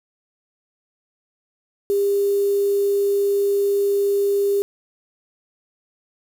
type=tone with quantisation; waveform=sine; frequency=401.4 Hz; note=G4; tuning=41 cents sharp; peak=-16 dBFS; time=1.9-4.62 s; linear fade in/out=0 ms; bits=6; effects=none